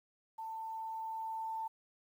sine tone with level ramp, 891 Hz, A5, 22 cents sharp, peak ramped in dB -40 to -36 dBFS, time 0.38-1.68 s, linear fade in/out 10 ms, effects 11-bit

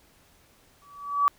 sine tone with exponential growth, 1145 Hz, D6, 44 cents flat, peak -15 dBFS, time 0.82-1.28 s, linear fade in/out 0 ms, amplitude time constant 100 ms, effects pink hiss -60 dBFS RMS until 1.38 s

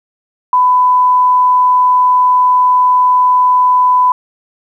sine tone, 1000 Hz, B5, 21 cents sharp, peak -6 dBFS, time 0.53-4.12 s, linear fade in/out 2 ms, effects 8-bit

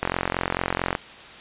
click train, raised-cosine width 0.5 ms, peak -7 dBFS, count 42, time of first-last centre 0.03-0.951 s, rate 44.5 Hz, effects white hiss -42 dBFS RMS until 1.4 s + resampled to 8000 Hz

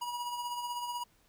square tone with tremolo, 966 Hz, B5, 39 cents flat, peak -34 dBFS, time 0.01-1.04 s, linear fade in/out 10 ms, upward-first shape sine, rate 16 Hz, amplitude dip 45%, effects pink hiss -68 dBFS RMS until 1.28 s

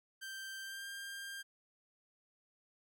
sawtooth tone with pitch glide, 1568 to 1596.3 Hz, G6 to G6, 0 to +31 cents, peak -40 dBFS, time 0.21-1.43 s, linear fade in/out 20 ms, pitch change +31 cents, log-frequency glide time 0.6-0.87 s, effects none

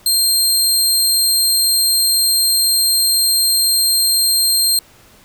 20% pulse tone, 4186 Hz, C8, in tune, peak -6 dBFS, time 0.06-4.79 s, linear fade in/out 2 ms, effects pink hiss -47 dBFS RMS until 5.24 s

